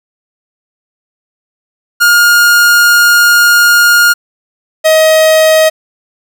45% pulse tone pair in turn, 1419 / 632.1 Hz, F6 / D#5, +27 / +27 cents, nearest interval octave + major second, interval 1400 cents, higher first, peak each -4 dBFS, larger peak neither, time 2-4.14 / 4.84-5.7 s, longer first, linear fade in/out 20 ms, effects none

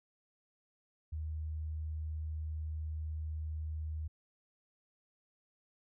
sine tone, 77.9 Hz, D#2, 3 cents sharp, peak -36 dBFS, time 1.12-4.08 s, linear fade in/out 10 ms, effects none

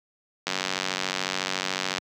click train, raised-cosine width 0.2 ms, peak -8 dBFS, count 143, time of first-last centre 0.47-1.982 s, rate 93.9 Hz, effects high-pass 150 Hz 12 dB/octave

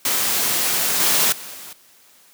white noise with level steps, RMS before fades -20 / -17 / -35 / -37 dBFS, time 0.05-1.73 s, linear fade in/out 2 ms, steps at 1 / 1.32 / 1.54 s, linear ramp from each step 5 ms, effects white hiss -52 dBFS RMS until 2.33 s + high-pass 150 Hz 12 dB/octave

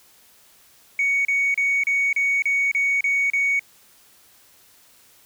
sine tone bursts, 2233 Hz, C#7, 12 cents sharp, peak -16 dBFS, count 9, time 0.99-3.594 s, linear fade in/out 2 ms, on 260 ms, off 33 ms, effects tanh soft clip ceiling -15 dBFS + white hiss -54 dBFS RMS until 5.25 s

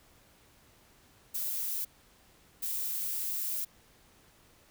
violet noise bursts at uneven times, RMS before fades -34 dBFS, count 2, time 1.34-1.85 / 2.62-3.65 s, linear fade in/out 10 ms, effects pink hiss -62 dBFS RMS until 4.7 s

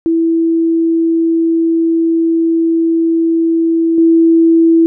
sine tone with level steps, 329.6 Hz, E4, in tune, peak -9 / -5 dBFS, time 0.06-4.86 s, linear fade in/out 0 ms, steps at 3.98 s, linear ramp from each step 2 ms, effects none

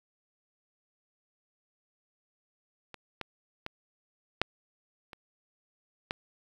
clicks, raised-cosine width 0.3 ms, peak -27 / -19 / -20 / -8 / -28 / -15 dBFS, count 6, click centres 2.943 / 3.213 / 3.664 / 4.416 / 5.132 / 6.109 s, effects 8-bit

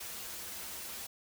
white noise with comb filter, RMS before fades -43 dBFS, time 0-1.07 s, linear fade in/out 10 ms, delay 7 ms, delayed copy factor -0.75, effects none

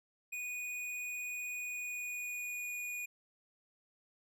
square tone with pitch glide, 2471 to 2455 Hz, D#7 to D#7, -13 to -24 cents, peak -39 dBFS, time 0.32-3.06 s, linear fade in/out 10 ms, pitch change -11 cents, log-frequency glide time 1.55-2.7 s, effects none

